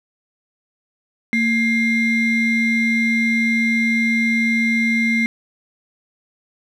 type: ring-modulated tone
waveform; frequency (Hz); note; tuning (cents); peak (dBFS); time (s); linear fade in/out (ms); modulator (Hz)
triangle; 943; A#5; +20; -10; 1.33-5.26; 0; 1170
effects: none